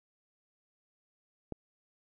click, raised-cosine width 2 ms, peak -24 dBFS, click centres 1.523 s, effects none

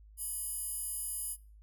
square tone with high-pass filter, 992 Hz, B5, 7 cents sharp, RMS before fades -38 dBFS, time 0.17-1.37 s, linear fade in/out 50 ms, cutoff 11000 Hz, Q 3.3, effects noise-tail reverb RT60 0.4 s tail -24 dB re dry + added 52 Hz sine -53 dBFS peak until 1.62 s

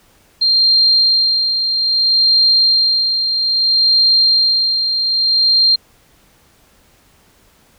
sine tone with tremolo, 4186 Hz, C8, in tune, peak -8 dBFS, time 0.41-5.76 s, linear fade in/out 10 ms, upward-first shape sine, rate 0.61 Hz, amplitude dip 50%, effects pink hiss -52 dBFS RMS until 7.78 s

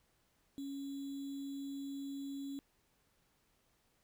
sine tone with sample-and-hold, 277.2 Hz, C#4, in tune, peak -40 dBFS, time 0.58-2.59 s, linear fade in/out 0 ms, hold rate 3675 Hz, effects pink hiss -75 dBFS RMS until 4.03 s

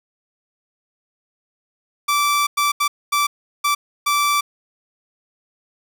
sawtooth tone bursts at uneven times, 1164 Hz, D6, 16 cents flat, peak -12 dBFS, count 6, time 2.08-2.47 / 2.57-2.72 / 2.8-2.88 / 3.12-3.27 / 3.64-3.75 / 4.06-4.41 s, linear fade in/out 10 ms, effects none

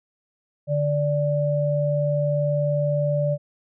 sine tone pair together, 146.6 / 585.1 Hz, D3 / D5, -3 / -7 cents, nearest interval 2 octaves, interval 2396 cents, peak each -22 dBFS, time 0.67-3.38 s, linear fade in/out 50 ms, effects none

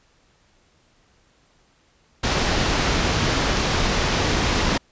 pink low-pass noise, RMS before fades -21 dBFS, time 2.23-4.78 s, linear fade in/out 10 ms, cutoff 6300 Hz, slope 24 dB/octave, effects pink hiss -60 dBFS RMS until 4.91 s + resampled to 16000 Hz

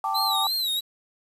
sine chord, G suspended second, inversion none, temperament equal, 784 / 880 / 1174.7 Hz, G5 / A5 / D6, 0 / 0 / 0 cents, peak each -28 dBFS, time 0.04-0.47 s, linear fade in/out 2 ms
45% pulse tone with vibrato, 3958 Hz, B7, 3 cents sharp, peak -23 dBFS, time 0.14-0.81 s, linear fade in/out 20 ms, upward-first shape sine, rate 3 Hz, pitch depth 110 cents each way
effects resampled to 32000 Hz + 8-bit

